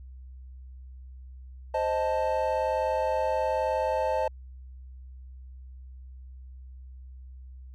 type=chord; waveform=triangle; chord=A diminished; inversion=first; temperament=equal; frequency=523.3 / 622.3 / 880 Hz; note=C5 / Eb5 / A5; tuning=0 / 0 / 0 cents; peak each=-27 dBFS; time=1.74-4.28 s; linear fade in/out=5 ms; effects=added 64 Hz sine -42 dBFS peak until 7.74 s